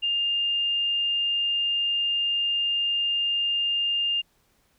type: tone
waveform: sine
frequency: 2809 Hz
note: F7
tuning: 9 cents sharp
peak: -22 dBFS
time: 0.02-4.22 s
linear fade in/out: 20 ms
effects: pink hiss -66 dBFS RMS until 4.78 s